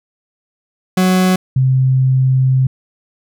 40% pulse / sine tone pair in turn, 185 / 130.81 Hz, F#3 / C3, 0 / 0 cents, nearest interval tritone, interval 600 cents, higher first, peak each -9 dBFS, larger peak neither, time 0.97-1.36 / 1.56-2.67 s, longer second, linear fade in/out 5 ms, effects none

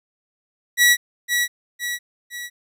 sawtooth tone with echo, 1935 Hz, B6, 36 cents flat, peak -8 dBFS, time 0.77-0.97 s, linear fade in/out 50 ms, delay 510 ms, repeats 3, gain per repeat -6 dB, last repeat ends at 2.5 s, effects none

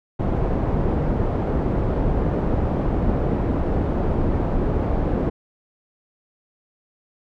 pink low-pass noise, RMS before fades -21 dBFS, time 0.19-5.3 s, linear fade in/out 10 ms, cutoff 610 Hz, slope 12 dB/octave, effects none

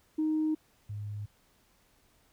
sine tone pair in turn, 311.1 / 103.82 Hz, D#4 / G#2, 0 / 0 cents, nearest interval octave + perfect fifth, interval 1900 cents, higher first, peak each -25 / -35 dBFS, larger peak first, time 0.18-0.55 / 0.89-1.26 s, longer neither, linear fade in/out 10 ms, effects tanh soft clip ceiling -22 dBFS + pink hiss -67 dBFS RMS until 2.32 s

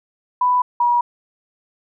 sine tone pair in turn, 992 / 961.5 Hz, B5 / B5, +7 / -47 cents, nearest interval minor second, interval 54 cents, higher first, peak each -13 dBFS, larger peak neither, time 0.41-0.62 / 0.8-1.01 s, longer neither, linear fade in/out 5 ms, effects none

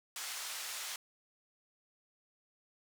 white band-pass noise, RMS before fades -42 dBFS, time 0.16-0.96 s, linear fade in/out 2 ms, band 880 to 8700 Hz, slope 12 dB/octave, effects none

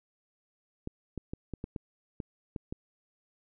clicks, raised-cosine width 3 ms, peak -23 dBFS, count 9, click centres 0.874 / 1.177 / 1.335 / 1.537 / 1.641 / 1.762 / 2.202 / 2.562 / 2.725 s, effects none

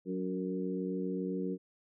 harmonic tone with a mistuned harmonic, 92.5 Hz, F#2, in tune, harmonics 2 / 3 / 4 / 5, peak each -36 / -38 / -39 / -40 dBFS, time 0.05-1.58 s, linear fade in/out 50 ms, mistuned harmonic 3, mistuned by +31 cents, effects none

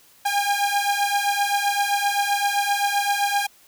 sawtooth beating tone pair, 805 / 812.7 Hz, G5 / G#5, +46 / -38 cents, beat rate 7.7 Hz, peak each -19 dBFS, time 0.25-3.47 s, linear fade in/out 10 ms, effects white hiss -54 dBFS RMS until 3.67 s

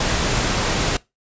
pink noise, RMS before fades -20 dBFS, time 0-0.97 s, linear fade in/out 5 ms, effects noise-tail reverb RT60 0.2 s tail -21 dB re dry + resampled to 16000 Hz

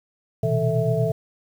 sine tone cluster, 120.3 / 128.8 / 161.7 / 442.2 / 655 Hz, B2 / C3 / E3 / A4 / E5, -45 / -27 / -33 / +9 / -11 cents, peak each -25 dBFS, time 0.43-1.12 s, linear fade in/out 5 ms, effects 8-bit

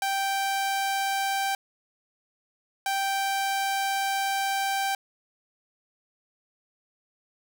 sawtooth tone pair in turn, 783 / 783 Hz, G5 / G5, -2 / -2 cents, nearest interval unison, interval 0 cents, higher neither, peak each -21 dBFS, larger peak neither, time 0.02-1.55 / 2.86-4.95 s, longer second, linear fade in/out 2 ms, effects none

